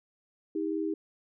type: tone pair together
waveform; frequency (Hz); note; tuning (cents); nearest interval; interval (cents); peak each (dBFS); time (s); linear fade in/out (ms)
sine; 317.8 / 400.4; D#4 / G4; +37 / +37; major third; 400; -30 / -33; 0.55-0.94; 5
effects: none